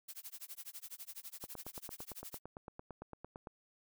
blue noise with tremolo, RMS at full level -46 dBFS, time 0.08-2.4 s, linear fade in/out 10 ms, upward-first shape sine, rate 12 Hz, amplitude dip 100%
click train, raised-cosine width 1 ms, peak -32 dBFS, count 19, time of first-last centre 1.44-3.472 s, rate 8.86 Hz
effects none

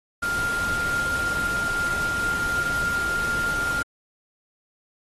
sine tone in noise, 1400 Hz, F6, 4 cents sharp, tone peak -23 dBFS, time 0.22-3.83 s, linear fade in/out 10 ms, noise pink, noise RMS -33 dBFS, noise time 0.22-3.83 s, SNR +7 dB, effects AAC 32 kbps

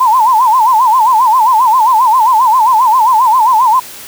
sine tone with vibrato, 948 Hz, A#5, 29 cents sharp, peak -5 dBFS, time 0-3.8 s, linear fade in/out 10 ms, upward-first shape sine, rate 7.5 Hz, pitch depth 180 cents each way, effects white hiss -30 dBFS RMS until 4.07 s

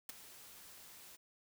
white noise with ADSR envelope, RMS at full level -41 dBFS, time 0.09-1.17 s, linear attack 3 ms, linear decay 15 ms, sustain -15 dB, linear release 20 ms, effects none

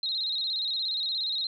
sine tone with vibrato, 3951 Hz, B7, in tune, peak -27 dBFS, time 0.03-1.47 s, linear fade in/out 2 ms, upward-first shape square, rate 17 Hz, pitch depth 73 cents each way, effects none

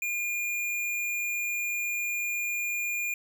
square tone, 2418 Hz, D7, 50 cents sharp, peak -29 dBFS, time 0.02-3.14 s, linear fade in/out 2 ms, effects none

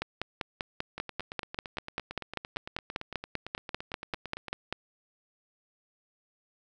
two click trains, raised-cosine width 0.3 ms, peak -22 / -15 dBFS, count 32 / 25, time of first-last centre 0.98-4.483 / 0.02-4.726 s, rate 8.85 / 5.1 Hz, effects none

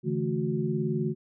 sine tone cluster, 142.7 / 162 / 219 / 366.3 Hz, D3 / E3 / A3 / F#4, -49 / -30 / -8 / -17 cents, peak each -31 dBFS, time 0.03-1.15 s, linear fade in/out 50 ms, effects none

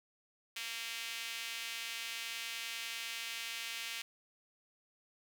sawtooth tone with high-pass filter, 229.7 Hz, A#3, 25 cents flat, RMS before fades -42 dBFS, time 0.56-4.02 s, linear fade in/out 5 ms, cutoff 2600 Hz, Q 1.8, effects none

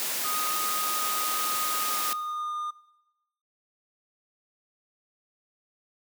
white high-pass noise, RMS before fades -30 dBFS, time 0-2.13 s, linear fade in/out 0 ms, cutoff 250 Hz, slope 12 dB/octave
triangle tone with pitch glide, 1244.5 to 1215.4 Hz, D#6 to D#6, 0 to -41 cents, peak -28 dBFS, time 0.24-2.71 s, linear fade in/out 10 ms, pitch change -41 cents, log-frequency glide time 1.76-2.54 s
effects noise-tail reverb RT60 1.0 s tail -19 dB re dry

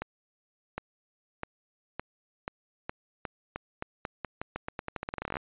accelerating click train, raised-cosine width 0.5 ms, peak -18 dBFS, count 29, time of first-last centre 0.02-5.369 s, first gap 760 ms, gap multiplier 0.86, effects resampled to 8000 Hz

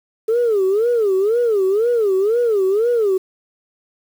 sine tone with vibrato, 427.2 Hz, G#4, 49 cents sharp, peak -12 dBFS, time 0.28-3.18 s, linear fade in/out 10 ms, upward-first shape sine, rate 2 Hz, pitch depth 220 cents each way, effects tanh soft clip ceiling -10 dBFS + 7-bit

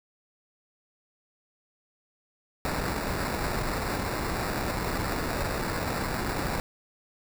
pink noise with sample-and-hold, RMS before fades -30 dBFS, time 2.65-6.6 s, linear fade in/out 0 ms, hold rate 3150 Hz, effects none

